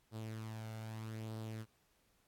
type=tone with flanger; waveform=sawtooth; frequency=110.6 Hz; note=A2; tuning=9 cents sharp; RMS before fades=-45 dBFS; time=0.11-1.66 s; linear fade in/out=50 ms; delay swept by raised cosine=0.22 to 1.42 ms; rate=0.8 Hz; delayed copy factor=+0.5; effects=pink hiss -75 dBFS RMS until 2.27 s + AAC 64 kbps